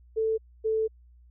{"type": "tone pair in turn", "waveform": "sine", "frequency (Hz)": [442.6, 440.1], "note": ["A4", "A4"], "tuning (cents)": [10, 0], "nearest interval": "unison", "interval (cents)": 10, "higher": "first", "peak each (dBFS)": -23, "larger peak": "neither", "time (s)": [[0.16, 0.38], [0.64, 0.88]], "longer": "second", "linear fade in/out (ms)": 20, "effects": ["added 60 Hz sine -52 dBFS peak until 1.3 s"]}